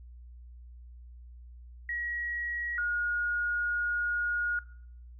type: tone pair in turn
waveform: sine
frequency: 1908 / 1437.3 Hz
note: A#6 / F6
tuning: +40 / +49 cents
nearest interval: perfect fourth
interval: 491 cents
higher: first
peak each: -31 / -27 dBFS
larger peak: second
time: 1.89-2.78 / 2.78-4.59 s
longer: second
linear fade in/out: 2 ms
effects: noise-tail reverb RT60 0.6 s tail -21 dB re dry + added 60 Hz sine -46 dBFS peak until 5.19 s